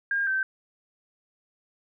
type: tone pair in turn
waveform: sine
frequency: 1613 / 1551 Hz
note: G6 / G6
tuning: +49 / -19 cents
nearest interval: minor second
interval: 68 cents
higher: first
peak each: -23 dBFS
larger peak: neither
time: 0.11-0.27 / 0.27-0.43 s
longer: neither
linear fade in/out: 2 ms
effects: none